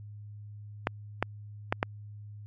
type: clicks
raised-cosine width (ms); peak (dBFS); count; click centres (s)
0.5; -10; 4; 0.871 / 1.226 / 1.725 / 1.829
effects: added 104 Hz sine -42 dBFS peak until 2.46 s + MP3 48 kbps